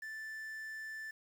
triangle tone with quantisation, 1760 Hz, A6, in tune, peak -40 dBFS, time 0.02-1.11 s, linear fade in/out 5 ms, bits 10, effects none

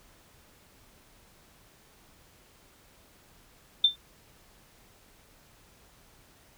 sine tone with exponential decay, 3569 Hz, A7, 24 cents sharp, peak -14 dBFS, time 3.84-3.96 s, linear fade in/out 5 ms, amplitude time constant 26 ms, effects pink hiss -59 dBFS RMS until 6.57 s

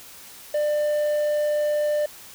triangle tone, 596 Hz, D5, 25 cents sharp, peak -18 dBFS, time 0.54-2.06 s, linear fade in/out 5 ms, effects white hiss -44 dBFS RMS until 2.34 s

